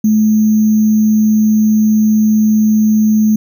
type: tone with sample-and-hold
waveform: sine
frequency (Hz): 215.2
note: A3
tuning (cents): -38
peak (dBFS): -7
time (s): 0.04-3.36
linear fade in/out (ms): 5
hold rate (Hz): 6300
effects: none